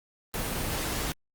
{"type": "noise", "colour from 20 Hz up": "pink", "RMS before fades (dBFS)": -31, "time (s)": [0.34, 1.12], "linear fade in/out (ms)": 0, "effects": ["Opus 24 kbps"]}